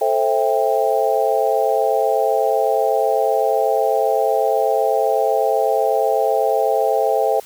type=chord; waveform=sine; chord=A minor seventh; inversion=none; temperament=just; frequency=440 / 528 / 660 / 792 Hz; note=A4 / C5 / E5 / G5; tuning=0 / +16 / +2 / +18 cents; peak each=-20 dBFS; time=0.01-7.4 s; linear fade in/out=5 ms; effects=white hiss -43 dBFS RMS until 7.45 s